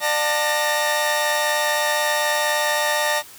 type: tone cluster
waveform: sawtooth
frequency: 597 / 724 / 893 / 1870 Hz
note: D5 / F#5 / A5 / A#6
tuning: +28 / -38 / +25 / +5 cents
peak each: -19 / -28 / -20 / -20 dBFS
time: 0-3.23 s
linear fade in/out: 50 ms
effects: white hiss -43 dBFS RMS until 3.38 s